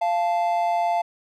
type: tone pair together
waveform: triangle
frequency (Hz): 693.3 / 875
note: F5 / A5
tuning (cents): -13 / -10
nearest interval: major third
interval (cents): 403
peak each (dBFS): -19 / -23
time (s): 0.01-1.02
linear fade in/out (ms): 10
effects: none